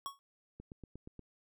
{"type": "tone with exponential decay", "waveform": "square", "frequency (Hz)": 1108.7, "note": "C#6", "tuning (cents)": 0, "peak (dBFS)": -35, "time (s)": [0.06, 0.19], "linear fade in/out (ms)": 0, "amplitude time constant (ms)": 28}
{"type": "click train", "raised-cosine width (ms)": 3, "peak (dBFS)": -35, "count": 6, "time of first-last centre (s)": [0.6, 1.193], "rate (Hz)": 8.43}
{"effects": []}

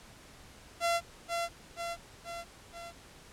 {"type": "tone with echo", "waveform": "sawtooth", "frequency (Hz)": 682, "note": "F5", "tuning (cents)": -41, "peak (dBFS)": -23, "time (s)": [0.8, 1.01], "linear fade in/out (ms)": 50, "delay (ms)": 480, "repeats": 4, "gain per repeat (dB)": -4, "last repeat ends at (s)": 2.93, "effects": ["pink hiss -54 dBFS RMS until 3.32 s", "low-pass 10000 Hz 12 dB/octave"]}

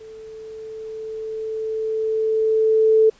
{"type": "tone with level ramp", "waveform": "sine", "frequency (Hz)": 439.5, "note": "A4", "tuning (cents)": -2, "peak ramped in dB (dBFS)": [-37, -10], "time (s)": [0, 3.1], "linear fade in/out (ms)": 10, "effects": ["pink hiss -53 dBFS RMS until 3.19 s", "resampled to 16000 Hz"]}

